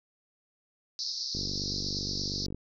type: band-pass noise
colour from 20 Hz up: white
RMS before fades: -35 dBFS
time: 0.99-2.46 s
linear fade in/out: 0 ms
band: 4100 to 5600 Hz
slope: 96 dB/octave
type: click train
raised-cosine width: 3 ms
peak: -25 dBFS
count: 59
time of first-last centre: 1.35-2.546 s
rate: 48.5 Hz
effects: none